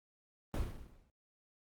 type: noise with exponential decay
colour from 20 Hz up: brown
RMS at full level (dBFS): -31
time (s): 0.54-1.1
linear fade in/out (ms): 1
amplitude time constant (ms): 120
effects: Opus 24 kbps